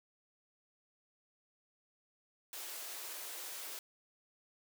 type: high-pass noise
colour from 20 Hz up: white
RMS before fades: -45 dBFS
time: 2.53-3.79 s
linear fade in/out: 2 ms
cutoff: 320 Hz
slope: 48 dB/octave
effects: none